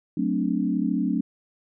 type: chord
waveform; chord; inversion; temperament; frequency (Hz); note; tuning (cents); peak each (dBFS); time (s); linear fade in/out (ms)
sine; D dominant seventh; first; equal; 185 / 220 / 261.6 / 293.7; F#3 / A3 / C4 / D4; 0 / 0 / 0 / 0; -27; 0.17-1.21; 5
effects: none